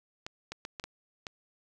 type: clicks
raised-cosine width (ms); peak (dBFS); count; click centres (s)
0.2; -21; 6; 0.265 / 0.52 / 0.651 / 0.798 / 0.84 / 1.268
effects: none